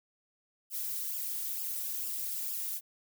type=noise with flanger; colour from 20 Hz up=violet; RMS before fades=-36 dBFS; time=0.7-2.81 s; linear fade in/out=50 ms; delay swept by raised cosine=0.48 to 3.08 ms; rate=2.2 Hz; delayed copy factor=-1; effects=none

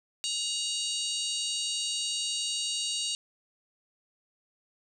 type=harmonic tone with a mistuned harmonic; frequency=951 Hz; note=A#5; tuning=34 cents sharp; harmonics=3 / 4 / 5 / 6 / 7 / 8 / 9; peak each=-35 / -35 / -35 / -42 / -39 / -41 / -39 dBFS; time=0.24-3.15 s; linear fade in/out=0 ms; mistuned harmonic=5; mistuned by=-74 cents; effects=10-bit

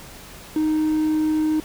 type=tone; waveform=triangle; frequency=310.2 Hz; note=D#4; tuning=5 cents flat; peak=-15 dBFS; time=0.56-1.6 s; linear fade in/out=2 ms; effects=tanh soft clip ceiling -11 dBFS + pink hiss -41 dBFS RMS until 1.64 s

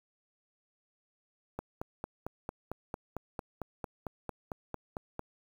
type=click train; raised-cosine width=1 ms; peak=-22 dBFS; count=17; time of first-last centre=1.59-5.194 s; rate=4.44 Hz; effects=8-bit

